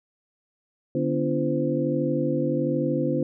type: tone cluster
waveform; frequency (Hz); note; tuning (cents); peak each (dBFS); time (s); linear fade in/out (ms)
sine; 147.2 / 248.3 / 289.6 / 341.9 / 514; D3 / B3 / D4 / F4 / C5; +4 / +9 / -24 / -37 / -31; -28; 0.95-3.23; 2
effects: none